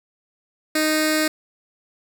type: tone with notch filter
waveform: 10% pulse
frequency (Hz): 310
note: D#4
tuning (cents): -6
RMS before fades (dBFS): -20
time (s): 0.75-1.28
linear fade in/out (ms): 5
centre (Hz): 980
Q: 1
effects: none